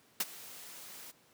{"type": "noise with ADSR envelope", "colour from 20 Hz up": "white", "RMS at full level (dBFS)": -29, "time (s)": [0.2, 1.12], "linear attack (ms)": 4, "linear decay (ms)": 36, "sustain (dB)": -20, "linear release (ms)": 20, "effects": ["pink hiss -65 dBFS RMS until 1.33 s", "high-pass 150 Hz 12 dB/octave"]}